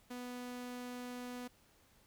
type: tone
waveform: sawtooth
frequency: 246.9 Hz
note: B3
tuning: in tune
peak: -39 dBFS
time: 0.1-1.48 s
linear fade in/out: 10 ms
effects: pink hiss -68 dBFS RMS until 2.06 s